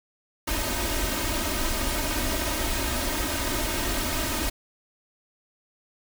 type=noise with comb filter; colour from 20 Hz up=pink; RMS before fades=-27 dBFS; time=0.47-4.5 s; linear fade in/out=10 ms; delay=3.2 ms; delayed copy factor=+0.9; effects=none